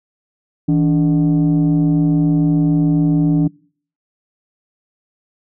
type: tone pair together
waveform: sine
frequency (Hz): 162.5 / 289.5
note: E3 / D4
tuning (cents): -24 / -25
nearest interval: minor seventh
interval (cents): 999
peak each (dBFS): -12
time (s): 0.68-3.48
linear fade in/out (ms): 10
effects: noise-tail reverb RT60 0.5 s tail -25 dB re dry + tanh soft clip ceiling -8 dBFS